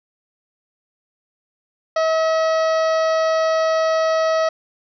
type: harmonic tone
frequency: 642 Hz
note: E5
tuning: 46 cents flat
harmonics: 1 / 2 / 3 / 4 / 5 / 6 / 7 / 8 / 9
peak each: -16 / -23 / -29 / -39 / -39 / -40 / -36 / -40 / -40 dBFS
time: 1.96-4.49 s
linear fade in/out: 5 ms
effects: none